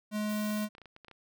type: tone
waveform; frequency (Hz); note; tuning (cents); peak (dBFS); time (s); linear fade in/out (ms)
square; 211.2; G#3; +29; -31; 0.11-0.69; 50
type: noise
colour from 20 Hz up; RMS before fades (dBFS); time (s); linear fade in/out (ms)
blue; -46; 0.29-0.65; 5
type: clicks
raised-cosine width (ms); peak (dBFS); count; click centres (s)
0.3; -35; 11; 0.506 / 0.573 / 0.628 / 0.751 / 0.782 / 0.817 / 0.857 / 0.964 / 1.047 / 1.083 / 1.113
effects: none